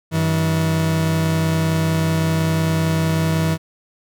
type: tone pair together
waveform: 40% pulse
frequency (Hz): 95.8 / 161.12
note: G2 / E3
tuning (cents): -39 / -39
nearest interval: major sixth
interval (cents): 900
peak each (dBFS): -23 / -16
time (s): 0.11-3.58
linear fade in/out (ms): 50
effects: none